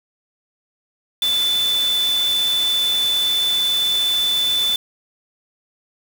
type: tone in noise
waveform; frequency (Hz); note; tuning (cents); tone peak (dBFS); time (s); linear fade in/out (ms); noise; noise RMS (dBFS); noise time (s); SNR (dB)
sine; 3505; A7; -7; -16; 1.22-4.76; 2; white; -29; 1.22-4.76; +10
effects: none